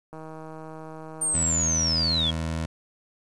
click train, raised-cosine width 1 ms, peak -27 dBFS, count 193, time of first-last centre 0.13-1.345 s, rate 158 Hz
sine linear sweep, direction down, 8870 to 3238 Hz, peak -22 dBFS, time 1.21-2.31 s, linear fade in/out 10 ms
20% pulse tone with pitch glide, 81.6 to 80.8 Hz, E2 to E2, -17 to -34 cents, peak -22 dBFS, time 1.34-2.66 s, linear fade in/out 5 ms, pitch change -17 cents, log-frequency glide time 1.58-1.63 s
effects resampled to 22050 Hz + 9-bit

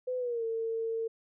sine tone with pitch glide, 505 to 452.5 Hz, B4 to A4, +39 to +48 cents, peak -30 dBFS, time 0.07-1.08 s, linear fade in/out 10 ms, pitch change -191 cents, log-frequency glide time 0.18-0.44 s, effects none

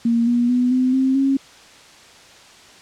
sine tone with pitch steps, 233.1 / 240.3 / 247.8 / 255.5 / 263.5 / 271.7 Hz, A#3 / B3 / B3 / C4 / C4 / C#4, 0 / -47 / +6 / -41 / +12 / -35 cents, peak -14 dBFS, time 0.05-1.37 s, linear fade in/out 5 ms, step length 220 ms, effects white hiss -45 dBFS RMS until 2.81 s + low-pass 6000 Hz 12 dB/octave

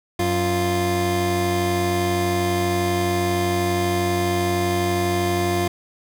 25% pulse tone pair together, 92.5 / 349.2 Hz, F#2 / F4, 0 / 0 cents, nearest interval octave + major seventh, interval 2300 cents, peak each -20 / -17 dBFS, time 0.19-5.68 s, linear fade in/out 5 ms, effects none

